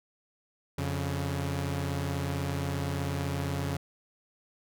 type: tone pair together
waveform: sawtooth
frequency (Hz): 88.3 / 140.17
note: F2 / C#3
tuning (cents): +20 / +20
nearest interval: minor sixth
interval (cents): 800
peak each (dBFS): -29 / -28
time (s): 0.78-3.77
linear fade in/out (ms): 5
effects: none